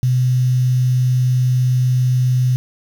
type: tone with quantisation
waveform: sine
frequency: 126.6 Hz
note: B2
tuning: 43 cents sharp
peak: -12 dBFS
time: 0.03-2.56 s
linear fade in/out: 0 ms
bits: 6
effects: none